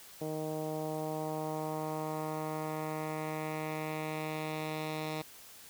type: tone with low-pass filter sweep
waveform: 10% pulse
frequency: 155.56 Hz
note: D#3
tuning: in tune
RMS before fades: -37 dBFS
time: 0.21-5.22 s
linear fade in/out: 5 ms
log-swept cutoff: 550 to 4200 Hz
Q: 1.4
effects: white hiss -53 dBFS RMS until 5.69 s